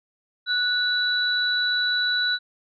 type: tone pair together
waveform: sine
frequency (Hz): 1477 / 3943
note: F#6 / B7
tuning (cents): -3 / -4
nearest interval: octave + perfect fourth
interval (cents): 1699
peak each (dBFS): -23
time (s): 0.46-2.39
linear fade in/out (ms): 50
effects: none